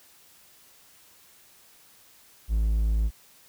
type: tone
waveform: triangle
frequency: 54.3 Hz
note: A1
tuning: 22 cents flat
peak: -19 dBFS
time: 2.48-3.11 s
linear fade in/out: 50 ms
effects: white hiss -56 dBFS RMS until 3.48 s